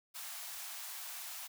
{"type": "high-pass noise", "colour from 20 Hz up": "white", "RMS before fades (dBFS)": -45, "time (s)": [0.14, 1.48], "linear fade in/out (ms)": 20, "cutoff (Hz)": 640, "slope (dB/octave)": 96, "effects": []}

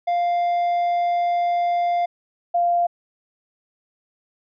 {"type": "tone pair in turn", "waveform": ["triangle", "sine"], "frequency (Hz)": [698.5, 695.9], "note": ["F5", "F5"], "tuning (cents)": [0, -6], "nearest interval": "unison", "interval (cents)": 6, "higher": "first", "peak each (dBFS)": -16, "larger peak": "neither", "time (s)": [[0.07, 2.06], [2.54, 2.87]], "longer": "first", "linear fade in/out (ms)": 10, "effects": ["resampled to 11025 Hz"]}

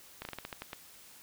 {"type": "slowing click train", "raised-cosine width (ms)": 0.3, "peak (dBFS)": -23, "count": 9, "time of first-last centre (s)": [0.22, 0.731], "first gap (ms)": 31, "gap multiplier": 1.2, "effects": ["white hiss -55 dBFS RMS until 1.22 s"]}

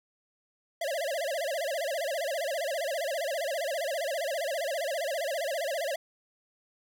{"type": "tone with vibrato", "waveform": "square", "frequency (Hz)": 609, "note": "D#5", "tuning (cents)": -37, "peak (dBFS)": -30, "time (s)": [0.81, 5.96], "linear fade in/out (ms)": 5, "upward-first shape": "sine", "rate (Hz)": 15, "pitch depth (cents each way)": 220, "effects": []}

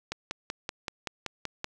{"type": "click train", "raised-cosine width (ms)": 0.2, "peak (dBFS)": -15, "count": 9, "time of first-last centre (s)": [0.12, 1.644], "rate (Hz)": 5.25, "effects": []}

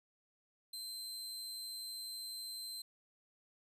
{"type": "tone", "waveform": "sawtooth", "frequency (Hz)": 4104, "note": "C8", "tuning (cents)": -34, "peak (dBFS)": -40, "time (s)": [0.73, 2.82], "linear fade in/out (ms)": 5, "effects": ["resampled to 32000 Hz"]}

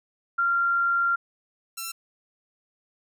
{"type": "tone pair in turn", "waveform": ["sine", "5% pulse"], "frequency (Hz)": [1384, 1350.8], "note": ["F6", "E6"], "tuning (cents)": [-16, 42], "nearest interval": "unison", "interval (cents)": 42, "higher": "first", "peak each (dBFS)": -20, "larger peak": "neither", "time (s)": [[0.38, 1.16], [1.77, 1.92]], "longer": "first", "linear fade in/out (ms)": 10, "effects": []}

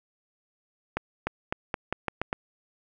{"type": "accelerating click train", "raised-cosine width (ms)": 0.5, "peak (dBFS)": -12, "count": 8, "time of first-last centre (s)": [0.97, 2.329], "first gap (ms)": 300, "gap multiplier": 0.85, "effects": []}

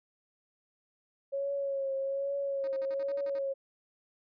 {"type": "tone with vibrato", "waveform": "sine", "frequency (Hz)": 550, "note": "C#5", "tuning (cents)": -14, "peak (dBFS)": -30, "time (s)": [1.32, 3.54], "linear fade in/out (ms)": 20, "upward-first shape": "triangle", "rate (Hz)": 1.2, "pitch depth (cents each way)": 38}
{"type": "tone bursts", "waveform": "10% pulse", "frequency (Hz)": 311.1, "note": "D#4", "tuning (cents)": 0, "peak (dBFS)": -40, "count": 9, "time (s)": [2.64, 3.386], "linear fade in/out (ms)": 0, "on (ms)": 34, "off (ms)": 55}
{"effects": ["resampled to 11025 Hz"]}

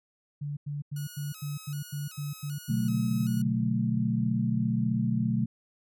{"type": "tone bursts", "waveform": "sine", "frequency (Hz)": 145.1, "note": "D3", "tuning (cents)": -21, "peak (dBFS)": -31, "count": 13, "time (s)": [0.41, 3.594], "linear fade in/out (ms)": 10, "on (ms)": 160, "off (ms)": 92}
{"type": "tone with vibrato", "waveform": "5% pulse", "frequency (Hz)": 1363, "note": "F6", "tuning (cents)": -43, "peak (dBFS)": -33, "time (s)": [0.96, 3.42], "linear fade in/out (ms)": 5, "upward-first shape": "square", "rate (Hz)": 1.3, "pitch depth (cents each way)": 110}
{"type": "chord", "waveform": "sine", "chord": "B minor seventh", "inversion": "none", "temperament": "equal", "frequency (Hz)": [123.47, 146.83, 185, 220], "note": ["B2", "D3", "F#3", "A3"], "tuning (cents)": [0, 0, 0, 0], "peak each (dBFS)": [-29, -34, -31, -28], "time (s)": [2.69, 5.46], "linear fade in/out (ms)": 10}
{"effects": []}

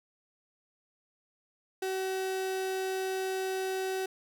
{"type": "tone", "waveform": "35% pulse", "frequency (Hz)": 379, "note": "F#4", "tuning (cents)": 42, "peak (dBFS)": -29, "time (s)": [1.82, 4.06], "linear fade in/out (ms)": 5, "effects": []}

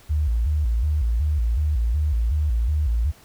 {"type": "tone with vibrato", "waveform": "sine", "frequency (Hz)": 65.6, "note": "C2", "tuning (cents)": 5, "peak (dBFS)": -18, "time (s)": [0.09, 3.12], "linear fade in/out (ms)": 20, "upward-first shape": "square", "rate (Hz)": 2.7, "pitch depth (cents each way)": 240, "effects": ["pink hiss -51 dBFS RMS until 3.24 s"]}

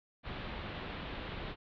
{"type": "low-pass noise", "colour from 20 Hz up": "pink", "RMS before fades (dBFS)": -42, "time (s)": [0.23, 1.56], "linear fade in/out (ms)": 50, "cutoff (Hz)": 3900, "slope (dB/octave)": 48, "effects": []}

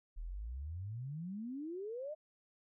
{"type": "exponential sweep", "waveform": "sine", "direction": "up", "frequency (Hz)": [36.86, 633], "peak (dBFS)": -40, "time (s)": [0.16, 2.15], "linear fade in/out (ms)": 20, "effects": []}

